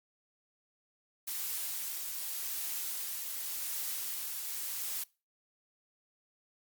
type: noise with tremolo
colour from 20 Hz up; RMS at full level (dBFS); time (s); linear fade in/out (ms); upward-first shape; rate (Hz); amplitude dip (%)
blue; -36; 1.27-5.04; 10; triangle; 0.88; 30
effects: noise-tail reverb RT60 0.3 s tail -23 dB re dry + Opus 48 kbps